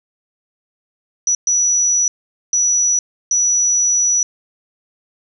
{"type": "tone bursts at uneven times", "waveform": "sine", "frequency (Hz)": 5890, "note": "F#8", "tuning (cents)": -9, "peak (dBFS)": -12, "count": 4, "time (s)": [[1.27, 1.35], [1.47, 2.08], [2.53, 2.99], [3.31, 4.23]], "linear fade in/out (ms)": 2, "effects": []}